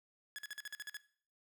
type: tone bursts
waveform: sawtooth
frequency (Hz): 1690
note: G#6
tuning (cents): +30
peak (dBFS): -38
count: 9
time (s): 0.36-0.969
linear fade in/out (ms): 0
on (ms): 25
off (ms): 48
effects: noise-tail reverb RT60 0.5 s tail -18 dB re dry